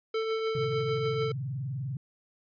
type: tone with tremolo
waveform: square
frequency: 444 Hz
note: A4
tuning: 16 cents sharp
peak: -27 dBFS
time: 0.14-1.32 s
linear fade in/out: 5 ms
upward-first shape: triangle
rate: 6.7 Hz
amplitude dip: 40%
type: tone with vibrato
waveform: sine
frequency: 131.4 Hz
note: C3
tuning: 8 cents sharp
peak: -31 dBFS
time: 0.55-1.97 s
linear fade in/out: 2 ms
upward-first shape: sine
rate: 20 Hz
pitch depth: 250 cents each way
effects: resampled to 11025 Hz